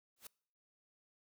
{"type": "noise with exponential growth", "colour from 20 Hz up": "white", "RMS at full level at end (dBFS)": -45, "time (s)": [0.16, 0.27], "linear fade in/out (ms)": 5, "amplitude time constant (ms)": 22, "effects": ["noise-tail reverb RT60 0.6 s tail -25 dB re dry"]}